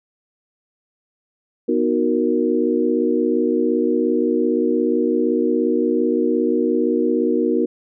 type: chord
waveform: sine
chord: B major seventh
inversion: none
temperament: equal with one note detuned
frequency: 246.9 / 312.6 / 370 / 466.2 Hz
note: B3 / D#4 / F#4 / A#4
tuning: 0 / +8 / 0 / 0 cents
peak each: -21 dBFS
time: 1.68-7.66 s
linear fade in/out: 10 ms
effects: none